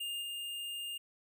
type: tone with level steps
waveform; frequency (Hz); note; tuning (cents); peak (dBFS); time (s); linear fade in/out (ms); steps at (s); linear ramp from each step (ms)
square; 2818; F7; +15; -37 / -39; 0-0.98; 10; 0.21; 20
effects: none